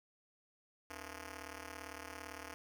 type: ring-modulated tone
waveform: 5% pulse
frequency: 192.3 Hz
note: G3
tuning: 33 cents flat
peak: -32 dBFS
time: 0.9-2.54 s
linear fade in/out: 0 ms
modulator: 115 Hz
effects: none